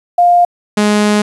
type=tone pair in turn; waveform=sine / sawtooth; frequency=703 / 209 Hz; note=F5 / G#3; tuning=+11 / +11 cents; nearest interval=octave + major sixth; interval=2100 cents; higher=first; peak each=-5 dBFS; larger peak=neither; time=0.18-0.45 / 0.77-1.22 s; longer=second; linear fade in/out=5 ms; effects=resampled to 24000 Hz + 7-bit